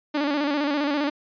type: tone with vibrato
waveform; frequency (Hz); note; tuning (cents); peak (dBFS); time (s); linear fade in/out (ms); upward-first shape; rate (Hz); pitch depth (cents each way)
sawtooth; 290; D4; -22; -18; 0.14-1.1; 10; square; 15; 60
effects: resampled to 11025 Hz